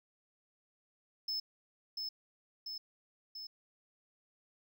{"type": "tone with echo", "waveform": "triangle", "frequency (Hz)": 5230, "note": "E8", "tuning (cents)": -15, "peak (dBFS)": -33, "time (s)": [1.28, 1.4], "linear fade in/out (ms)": 5, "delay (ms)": 690, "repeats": 3, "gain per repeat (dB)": -3, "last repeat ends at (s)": 3.47, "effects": []}